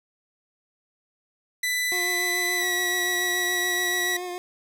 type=tone with pitch glide; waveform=sawtooth; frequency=1992 to 1937.5 Hz; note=B6 to B6; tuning=+14 to -34 cents; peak=-20 dBFS; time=1.63-4.17 s; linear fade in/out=5 ms; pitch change=-48 cents; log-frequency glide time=2.57-2.66 s
type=tone with vibrato; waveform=25% pulse; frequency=358.3 Hz; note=F4; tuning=44 cents sharp; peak=-27 dBFS; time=1.92-4.38 s; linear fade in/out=0 ms; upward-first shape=triangle; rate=7 Hz; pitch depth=30 cents each way
effects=none